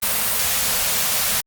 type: band-stop noise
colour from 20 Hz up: white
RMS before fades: -20 dBFS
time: 0.02-1.41 s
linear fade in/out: 10 ms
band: 250 to 430 Hz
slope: 96 dB/octave
effects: Opus 32 kbps